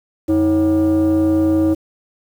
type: tone with frequency modulation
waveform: sine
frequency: 318.9 Hz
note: D#4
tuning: 43 cents sharp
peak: -10 dBFS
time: 0.28-1.75 s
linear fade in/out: 20 ms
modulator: 231 Hz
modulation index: 0.57
effects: tanh soft clip ceiling -10 dBFS + 7-bit